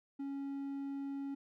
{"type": "tone", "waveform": "triangle", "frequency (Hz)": 277.2, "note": "C#4", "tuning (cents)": 0, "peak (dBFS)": -36, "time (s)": [0.19, 1.35], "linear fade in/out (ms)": 10, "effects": []}